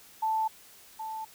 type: tone pair in turn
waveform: sine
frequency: 880 / 880 Hz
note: A5 / A5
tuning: 0 / 0 cents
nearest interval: unison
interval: 0 cents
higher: neither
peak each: -25 / -34 dBFS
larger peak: first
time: 0.22-0.48 / 0.99-1.25 s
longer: neither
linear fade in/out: 10 ms
effects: white hiss -54 dBFS RMS until 1.34 s